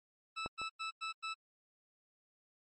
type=tone bursts; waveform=20% pulse; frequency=1312 Hz; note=E6; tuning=9 cents flat; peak=-33 dBFS; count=5; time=0.36-1.344 s; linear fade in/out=20 ms; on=120 ms; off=96 ms
type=clicks; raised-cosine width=1 ms; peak=-26 / -35 dBFS; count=2; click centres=0.461 / 0.616 s
effects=MP3 32 kbps